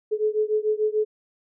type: beating tone pair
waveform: sine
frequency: 425.4 / 432.2 Hz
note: G#4 / A4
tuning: +42 / -31 cents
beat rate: 6.8 Hz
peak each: -23 / -24 dBFS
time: 0.11-1.05 s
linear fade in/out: 20 ms
effects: none